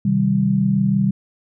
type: chord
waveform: sine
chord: C minor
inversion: none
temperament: just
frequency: 130.81 / 156.98 / 196.22 Hz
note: C3 / Eb3 / G3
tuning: 0 / +16 / +2 cents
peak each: -21 / -22 / -16 dBFS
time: 0.05-1.11 s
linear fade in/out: 5 ms
effects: none